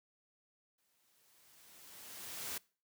white noise with exponential growth, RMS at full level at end -40 dBFS, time 0.78-2.58 s, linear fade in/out 5 ms, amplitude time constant 390 ms, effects noise-tail reverb RT60 0.4 s tail -24 dB re dry + high-pass 80 Hz 12 dB/octave

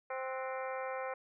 harmonic tone with a mistuned harmonic, 261.6 Hz, C4, in tune, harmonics 2 / 3 / 4 / 5 / 6 / 7 / 8 / 9, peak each -39 / -43 / -45 / -47 / -49 / -50 / -51 / -52 dBFS, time 0.1-1.14 s, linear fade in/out 5 ms, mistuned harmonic 6, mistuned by -100 cents, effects none

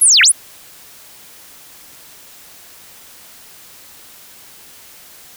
sine linear two-way sweep, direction down then up, 11490 to 1396.9 to 11490 Hz, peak -6 dBFS, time 0.01-0.32 s, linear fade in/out 10 ms, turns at 0.22 s, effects white hiss -41 dBFS RMS until 5.36 s

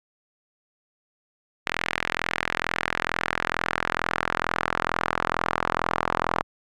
sawtooth tone with band-pass filter sweep, 42.22 Hz, E1, 42 cents sharp, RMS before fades -27 dBFS, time 1.66-6.43 s, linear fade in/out 10 ms, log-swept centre 2100 to 1100 Hz, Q 1.8, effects none

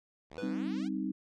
5% pulse exponential sweep, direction up, 62.3 to 859 Hz, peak -36 dBFS, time 0.3-0.89 s, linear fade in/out 20 ms
square tone with exponential decay, 493.9 Hz, B4, in tune, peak -36 dBFS, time 0.38-0.79 s, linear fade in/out 0 ms, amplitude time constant 89 ms
sine chord, C minor, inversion second, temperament equal, 196 / 261.6 / 311.1 Hz, G3 / C4 / Eb4, 0 / 0 / 0 cents, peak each -36 dBFS, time 0.42-1.12 s, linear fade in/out 10 ms
effects low-pass 5000 Hz 12 dB/octave

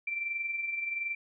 sine tone with amplitude modulation, 2349 Hz, D7, in tune, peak -29 dBFS, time 0.07-1.15 s, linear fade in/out 5 ms, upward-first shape sine, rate 21.3 Hz, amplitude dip 50%, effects none

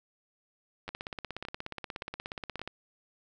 two click trains, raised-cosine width 0.3 ms, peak -21 / -24 dBFS, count 31 / 4, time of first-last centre 0.89-2.676 / 0.88-2.594 s, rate 16.8 / 1.75 Hz, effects none

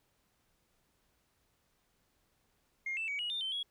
sine tone with pitch steps, 2129 / 2655 / 2264 / 2901 / 3603 / 3095 / 3332 Hz, C7 / E7 / C#7 / F#7 / A7 / G7 / G#7, +30 / +12 / +36 / -35 / +40 / -23 / +5 cents, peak -33 dBFS, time 2.86-3.63 s, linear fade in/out 5 ms, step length 110 ms, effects tanh soft clip ceiling -30 dBFS + pink hiss -75 dBFS RMS until 3.7 s

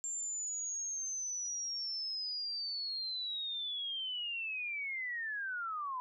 sine linear sweep, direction down, 7370 to 987.8 Hz, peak -36 dBFS, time 0.04-6 s, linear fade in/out 0 ms, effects none

